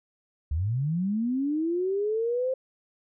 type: linear sweep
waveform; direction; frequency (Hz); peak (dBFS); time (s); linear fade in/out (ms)
sine; up; 68.4 to 528; -24; 0.51-2.54; 5
effects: none